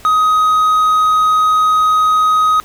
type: tone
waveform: triangle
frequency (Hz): 1257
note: D#6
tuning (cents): +17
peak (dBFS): -7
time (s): 0.05-2.6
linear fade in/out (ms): 0
effects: pink hiss -40 dBFS RMS until 2.64 s